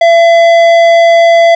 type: tone with tanh clipping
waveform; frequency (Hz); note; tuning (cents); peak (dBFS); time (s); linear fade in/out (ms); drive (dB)
sine; 674; E5; +38; -4; 0.01-1.55; 5; 12
effects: none